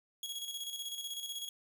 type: tone with tremolo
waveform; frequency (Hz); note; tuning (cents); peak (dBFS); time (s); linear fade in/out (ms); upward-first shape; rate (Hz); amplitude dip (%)
sawtooth; 3322; G#7; 0; -34; 0.23-1.49; 2; square; 16; 50
effects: none